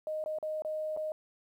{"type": "tone with dropouts", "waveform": "sine", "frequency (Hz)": 620, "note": "D#5", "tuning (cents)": -6, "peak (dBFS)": -32, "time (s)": [0.07, 1.12], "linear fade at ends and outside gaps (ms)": 1, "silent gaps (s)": [[0.24, 0.26], [0.386, 0.427], [0.621, 0.648], [0.965, 0.972]], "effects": ["11-bit"]}